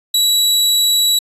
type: tone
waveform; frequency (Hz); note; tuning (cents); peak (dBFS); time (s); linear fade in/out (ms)
sawtooth; 3911; B7; -18; -8; 0.14-1.19; 5
effects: resampled to 32000 Hz